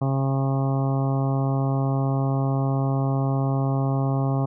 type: harmonic tone with a mistuned harmonic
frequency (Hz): 135.5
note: C#3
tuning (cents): -39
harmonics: 1 / 2 / 3 / 4 / 5 / 6 / 7 / 8 / 9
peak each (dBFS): -21 / -28 / -34 / -35 / -33 / -35 / -41 / -37 / -43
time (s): 0.01-4.46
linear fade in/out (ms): 10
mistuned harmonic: 7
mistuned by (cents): +15
effects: none